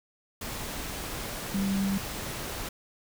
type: tone in noise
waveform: sine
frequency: 196 Hz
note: G3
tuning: in tune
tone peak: -25 dBFS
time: 1.54-1.98 s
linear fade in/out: 5 ms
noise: pink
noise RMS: -36 dBFS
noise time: 0.41-2.69 s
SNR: +8 dB
effects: none